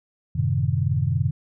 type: chord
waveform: sine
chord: F# diminished seventh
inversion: none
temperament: equal with one note detuned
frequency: 92.5 / 110 / 130.81 / 154.04 Hz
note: F#2 / A2 / C3 / Eb3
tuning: 0 / 0 / 0 / -17 cents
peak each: -25 / -26 / -23 / -26 dBFS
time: 0.35-1.31 s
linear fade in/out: 10 ms
effects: none